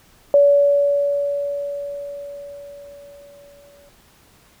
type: tone with exponential decay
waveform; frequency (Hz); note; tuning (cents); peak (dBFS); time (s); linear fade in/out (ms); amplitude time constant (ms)
sine; 570; C#5; +48; -8; 0.34-3.89; 1; 770
effects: pink hiss -53 dBFS RMS until 4.6 s